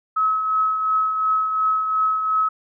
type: tone with tremolo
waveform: sine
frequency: 1285 Hz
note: E6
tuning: 45 cents flat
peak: -15 dBFS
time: 0.16-2.49 s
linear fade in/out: 10 ms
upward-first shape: triangle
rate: 2.8 Hz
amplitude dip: 50%
effects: none